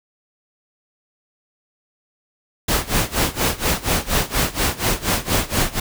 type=noise with tremolo; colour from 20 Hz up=pink; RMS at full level=-17 dBFS; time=2.68-5.8 s; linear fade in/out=5 ms; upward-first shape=sine; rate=4.2 Hz; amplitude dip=90%; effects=none